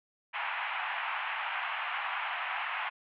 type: band-pass noise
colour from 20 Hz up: pink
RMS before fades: -35 dBFS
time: 0.33-2.9 s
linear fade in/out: 20 ms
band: 770 to 2900 Hz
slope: 48 dB/octave
effects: none